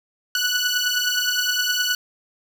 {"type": "beating tone pair", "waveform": "15% pulse", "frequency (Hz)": [1473, 1482.6], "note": ["F#6", "F#6"], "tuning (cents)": [-8, 3], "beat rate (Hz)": 9.6, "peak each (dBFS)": -16, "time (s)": [0.35, 1.95], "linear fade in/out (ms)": 2, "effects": []}